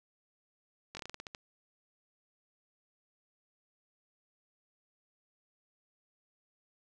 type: slowing click train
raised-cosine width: 0.2 ms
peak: -25 dBFS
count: 10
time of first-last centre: 0.95-1.348 s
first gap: 20 ms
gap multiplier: 1.19
effects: none